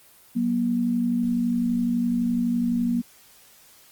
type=tone pair together; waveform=sine; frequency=187.29 / 239.2 Hz; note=F#3 / A#3; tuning=+21 / +45 cents; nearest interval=major third; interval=424 cents; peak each=-28 / -21 dBFS; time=0.35-3.02 s; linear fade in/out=20 ms; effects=white hiss -53 dBFS RMS until 3.91 s + Opus 24 kbps

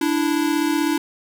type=tone pair together; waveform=square; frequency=293.8 / 329.8 Hz; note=D4 / E4; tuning=+1 / +1 cents; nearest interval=major second; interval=200 cents; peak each=-21 / -22 dBFS; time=0.01-0.98 s; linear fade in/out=5 ms; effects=none

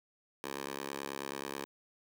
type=tone with high-pass filter; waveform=10% pulse; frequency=69.3 Hz; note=C#2; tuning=in tune; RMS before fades=-41 dBFS; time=0.44-1.65 s; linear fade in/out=0 ms; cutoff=430 Hz; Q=0.73; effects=none

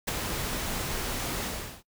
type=noise with ADSR envelope; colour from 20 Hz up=pink; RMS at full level=-26 dBFS; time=0.07-1.83 s; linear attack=15 ms; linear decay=11 ms; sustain=-6 dB; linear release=390 ms; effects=noise-tail reverb RT60 0.1 s tail -22 dB re dry

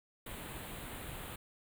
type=band-stop noise; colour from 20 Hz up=pink; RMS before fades=-45 dBFS; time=0.26-1.36 s; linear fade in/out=5 ms; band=3900 to 7800 Hz; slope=48 dB/octave; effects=none

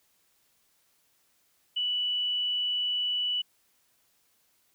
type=tone; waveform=sine; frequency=2960 Hz; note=F#7; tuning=in tune; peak=-26 dBFS; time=1.76-3.42 s; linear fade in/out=10 ms; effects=white hiss -69 dBFS RMS until 4.74 s

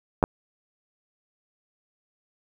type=clicks; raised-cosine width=1 ms; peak=-5 dBFS; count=2; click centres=0.228 / 0.239 s; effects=7-bit

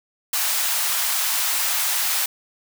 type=high-pass noise; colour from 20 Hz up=white; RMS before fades=-22 dBFS; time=0.33-2.26 s; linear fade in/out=5 ms; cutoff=700 Hz; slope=24 dB/octave; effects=none

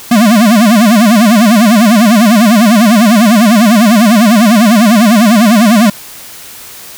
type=tone with vibrato; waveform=square; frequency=220 Hz; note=A3; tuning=in tune; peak=-4 dBFS; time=0.11-5.9 s; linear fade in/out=5 ms; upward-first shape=sine; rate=10 Hz; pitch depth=180 cents each way; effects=white hiss -30 dBFS RMS until 6.97 s

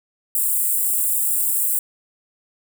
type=high-pass noise; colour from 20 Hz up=white; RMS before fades=-20 dBFS; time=0.35-1.79 s; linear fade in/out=2 ms; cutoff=7600 Hz; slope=96 dB/octave; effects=none

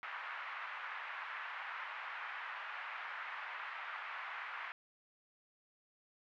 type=band-pass noise; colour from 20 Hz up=pink; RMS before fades=-45 dBFS; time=0.03-4.72 s; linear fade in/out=0 ms; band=1000 to 2300 Hz; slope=24 dB/octave; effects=none

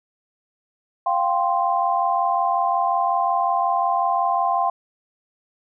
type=chord; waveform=sine; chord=F suspended second; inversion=none; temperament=equal; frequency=698.5 / 784 / 1046.5 Hz; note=F5 / G5 / C6; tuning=0 / 0 / 0 cents; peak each=-22 dBFS; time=1.06-4.7 s; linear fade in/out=5 ms; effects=none

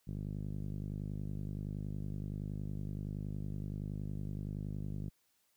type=tone with low-pass filter; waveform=5% pulse; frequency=50.7 Hz; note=G#1; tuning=41 cents flat; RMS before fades=-40 dBFS; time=0.07-5.1 s; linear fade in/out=10 ms; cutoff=160 Hz; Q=1.4; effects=white hiss -75 dBFS RMS until 5.56 s

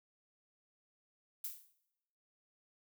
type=noise with exponential decay; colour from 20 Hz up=violet; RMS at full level=-38 dBFS; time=1.44-1.73 s; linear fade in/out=5 ms; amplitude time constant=62 ms; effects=noise-tail reverb RT60 0.9 s tail -19 dB re dry

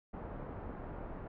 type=low-pass noise; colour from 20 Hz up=pink; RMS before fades=-44 dBFS; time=0.13-1.28 s; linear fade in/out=10 ms; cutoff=1100 Hz; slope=12 dB/octave; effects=low-pass 2000 Hz 12 dB/octave

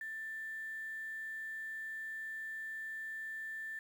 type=tone with quantisation; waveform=sine; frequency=1773 Hz; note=A6; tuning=13 cents sharp; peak=-40 dBFS; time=0.01-3.79 s; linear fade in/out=2 ms; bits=10; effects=none

